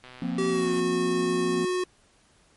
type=click train; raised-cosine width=0.3 ms; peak=-29 dBFS; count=96; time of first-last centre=0.04-0.794 s; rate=126 Hz
type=chord; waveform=triangle; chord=F suspended fourth; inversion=none; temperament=equal with one note detuned; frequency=174.61 / 235.1 / 261.6 Hz; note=F3 / Bb3 / C4; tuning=0 / +15 / 0 cents; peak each=-29 dBFS; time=0.22-1.65 s; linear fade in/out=2 ms
type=tone with pitch glide; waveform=square; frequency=383.9 to 364.5 Hz; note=G4 to F#4; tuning=-36 to -26 cents; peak=-25 dBFS; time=0.38-1.84 s; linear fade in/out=5 ms; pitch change=-90 cents; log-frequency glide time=0.49-0.71 s
effects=pink hiss -61 dBFS RMS until 2.56 s + MP3 48 kbps